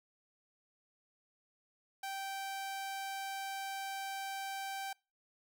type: tone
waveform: sawtooth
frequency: 780 Hz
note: G5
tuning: 9 cents flat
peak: -35 dBFS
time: 2.03-4.93 s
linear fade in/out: 5 ms
effects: noise-tail reverb RT60 0.3 s tail -26 dB re dry